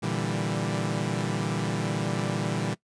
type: chord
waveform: sawtooth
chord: E half-diminished seventh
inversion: second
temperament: equal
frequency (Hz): 116.54 / 146.83 / 164.81 / 196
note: Bb2 / D3 / E3 / G3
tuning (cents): 0 / 0 / 0 / 0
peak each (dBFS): -28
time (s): 0.02-2.75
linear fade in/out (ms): 20
effects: noise-tail reverb RT60 0.1 s tail -20 dB re dry + resampled to 22050 Hz